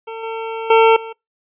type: tone with level steps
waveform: 25% pulse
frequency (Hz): 450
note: A4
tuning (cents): +39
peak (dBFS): -23 / -19 / -4 / -24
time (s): 0.07-1.13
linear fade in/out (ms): 10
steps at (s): 0.23 / 0.7 / 0.96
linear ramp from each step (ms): 5
effects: noise-tail reverb RT60 0.2 s tail -25 dB re dry + resampled to 8000 Hz